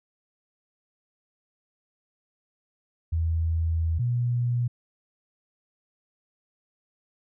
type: tone pair in turn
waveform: sine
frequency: 81.9 / 121.13 Hz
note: E2 / B2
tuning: -11 / -33 cents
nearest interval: perfect fifth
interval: 678 cents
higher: second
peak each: -22 dBFS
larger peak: neither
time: 3.12-3.99 / 3.99-4.68 s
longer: first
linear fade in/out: 10 ms
effects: none